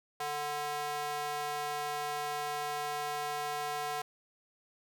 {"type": "tone with high-pass filter", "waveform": "square", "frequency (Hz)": 147.8, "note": "D3", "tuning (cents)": 11, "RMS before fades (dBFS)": -36, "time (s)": [0.2, 4.02], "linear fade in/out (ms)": 5, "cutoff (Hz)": 710, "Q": 1.8, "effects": []}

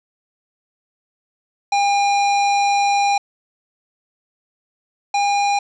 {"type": "tone pair in turn", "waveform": "square", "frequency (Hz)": [806, 809.4], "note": ["G5", "G#5"], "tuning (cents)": [48, -45], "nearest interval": "unison", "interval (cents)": 7, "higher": "second", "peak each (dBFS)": [-15, -16], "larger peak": "first", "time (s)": [[1.72, 3.18], [5.14, 5.59]], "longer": "first", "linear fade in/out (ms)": 5, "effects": ["resampled to 16000 Hz", "7-bit"]}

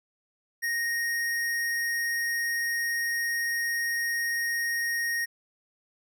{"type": "tone", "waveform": "square", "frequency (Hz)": 1864.7, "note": "A#6", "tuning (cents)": 0, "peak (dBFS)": -27, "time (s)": [0.62, 5.26], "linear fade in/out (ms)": 20, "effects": []}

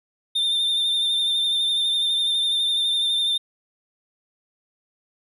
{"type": "tone with vibrato", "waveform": "triangle", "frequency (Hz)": 3600, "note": "A7", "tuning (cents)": 39, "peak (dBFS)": -18, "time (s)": [0.35, 3.38], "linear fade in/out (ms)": 10, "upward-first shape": "triangle", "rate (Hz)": 12, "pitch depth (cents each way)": 36, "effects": []}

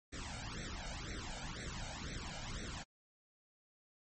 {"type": "noise with flanger", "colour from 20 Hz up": "pink", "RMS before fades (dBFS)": -44, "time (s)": [0.12, 2.84], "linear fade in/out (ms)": 20, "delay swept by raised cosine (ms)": [0.5, 1.37], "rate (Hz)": 2, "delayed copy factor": 0.95, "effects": ["MP3 32 kbps"]}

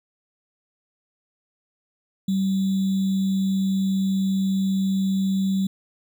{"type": "tone with sample-and-hold", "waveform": "sine", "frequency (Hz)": 192.6, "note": "G3", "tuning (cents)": -30, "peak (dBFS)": -19, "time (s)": [2.28, 5.67], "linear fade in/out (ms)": 5, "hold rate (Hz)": 3675, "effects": []}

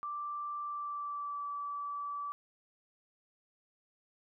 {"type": "tone with pitch glide", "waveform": "sine", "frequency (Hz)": [1174.7, 1154.5], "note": ["D6", "D6"], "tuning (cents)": [0, -30], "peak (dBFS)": -36, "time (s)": [0.03, 2.32], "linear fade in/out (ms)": 0, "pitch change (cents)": -30, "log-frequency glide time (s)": [0.62, 1.47], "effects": []}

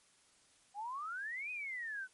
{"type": "exponential two-way sweep", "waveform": "sine", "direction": "up then down", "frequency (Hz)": [784, 2530, 1480], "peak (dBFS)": -39, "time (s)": [0.74, 2.08], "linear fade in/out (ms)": 50, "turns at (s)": 1.51, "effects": ["white hiss -68 dBFS RMS until 2.13 s", "MP3 48 kbps"]}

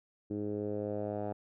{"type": "tone with low-pass filter sweep", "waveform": "10% pulse", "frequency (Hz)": 103.83, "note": "G#2", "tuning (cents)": 0, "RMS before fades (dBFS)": -36, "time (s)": [0.3, 1.33], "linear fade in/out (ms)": 10, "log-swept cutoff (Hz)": [340, 780], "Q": 2.7, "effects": []}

